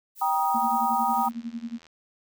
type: noise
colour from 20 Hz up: violet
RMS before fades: -41 dBFS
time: 0.15-1.31 s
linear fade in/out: 50 ms
type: chord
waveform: sine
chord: Eb major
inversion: first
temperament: equal with one note detuned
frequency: 784 / 949.2 / 1244.5 Hz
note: G5 / Bb5 / Eb6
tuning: 0 / +31 / 0 cents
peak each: -25 / -25 / -28 dBFS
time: 0.21-1.29 s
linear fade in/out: 10 ms
type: tone with tremolo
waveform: sine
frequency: 233.1 Hz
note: A#3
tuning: in tune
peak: -28 dBFS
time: 0.54-1.79 s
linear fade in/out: 10 ms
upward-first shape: sine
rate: 11 Hz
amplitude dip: 90%
type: click train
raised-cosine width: 0.2 ms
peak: -35 dBFS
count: 61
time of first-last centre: 1.14-1.867 s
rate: 82.5 Hz
effects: none